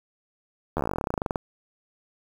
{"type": "slowing click train", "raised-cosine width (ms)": 1, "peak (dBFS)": -12, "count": 23, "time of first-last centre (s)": [0.77, 1.358], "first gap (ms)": 12, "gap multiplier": 1.07, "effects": ["7-bit"]}